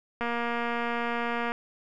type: click train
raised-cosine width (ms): 0.5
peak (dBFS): -16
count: 310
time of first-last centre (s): 0.21-1.519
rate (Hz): 236
effects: none